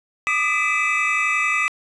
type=tone cluster; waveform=triangle; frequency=1191 / 1242 / 2003 / 2335 / 2583 Hz; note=D6 / D#6 / B6 / D7 / E7; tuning=+24 / -3 / +24 / -11 / -36 cents; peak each=-25 / -25 / -21 / -24 / -21 dBFS; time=0.27-1.68 s; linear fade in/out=0 ms; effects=resampled to 24000 Hz + 8-bit